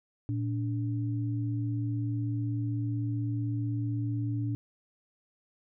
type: tone pair together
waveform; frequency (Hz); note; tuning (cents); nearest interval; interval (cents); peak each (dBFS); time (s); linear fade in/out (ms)
sine; 114.49 / 290; A#2 / D4; -31 / -22; octave + major third; 1609; -29 / -35; 0.29-4.55; 0
effects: none